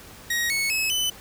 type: tone with pitch steps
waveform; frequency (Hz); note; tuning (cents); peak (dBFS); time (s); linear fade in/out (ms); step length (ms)
sawtooth; 1887 / 2205 / 2578 / 3013; A#6 / C#7 / E7 / F#7; +21 / -10 / -39 / +31; -19; 0.3-1.1; 5; 200
effects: pink hiss -45 dBFS RMS until 1.2 s